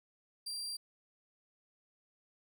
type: tone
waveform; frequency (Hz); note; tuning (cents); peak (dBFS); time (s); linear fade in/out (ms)
35% pulse; 4733; D8; +13; -37; 0.46-0.77; 10
effects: none